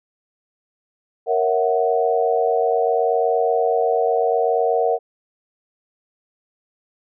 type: chord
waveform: sine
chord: F# dominant seventh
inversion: first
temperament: equal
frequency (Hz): 466.2 / 554.4 / 659.3 / 740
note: A#4 / C#5 / E5 / F#5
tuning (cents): 0 / 0 / 0 / 0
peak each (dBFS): -19 / -25 / -22 / -21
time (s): 1.26-4.99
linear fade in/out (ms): 50
effects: none